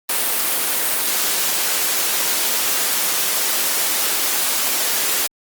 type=high-pass noise; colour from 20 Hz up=white; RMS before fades=-19 dBFS; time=0.09-5.27 s; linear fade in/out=5 ms; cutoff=270 Hz; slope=12 dB/octave; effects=Opus 32 kbps